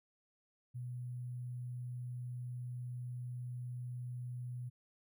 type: tone with sample-and-hold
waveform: sine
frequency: 123.47 Hz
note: B2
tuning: in tune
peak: -40 dBFS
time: 0.74-4.7 s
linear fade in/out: 20 ms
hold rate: 11025 Hz
effects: none